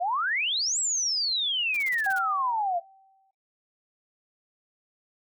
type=exponential two-way sweep; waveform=sine; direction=up then down; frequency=668 to 7902 to 668 Hz; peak=-24 dBFS; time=0-2.8 s; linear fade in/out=20 ms; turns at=0.79 s
type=noise bursts; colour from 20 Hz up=white; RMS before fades=-43 dBFS; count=8; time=1.74-2.187 s; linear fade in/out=2 ms; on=27 ms; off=33 ms
type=tone with exponential decay; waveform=sine; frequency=773 Hz; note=G5; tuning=24 cents flat; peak=-25 dBFS; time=2.06-3.31 s; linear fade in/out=5 ms; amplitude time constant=270 ms
effects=noise-tail reverb RT60 0.2 s tail -19 dB re dry